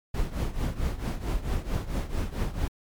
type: noise with tremolo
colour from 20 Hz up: brown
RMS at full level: -25 dBFS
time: 0.14-2.68 s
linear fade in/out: 5 ms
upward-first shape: triangle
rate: 4.5 Hz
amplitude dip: 85%
effects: MP3 96 kbps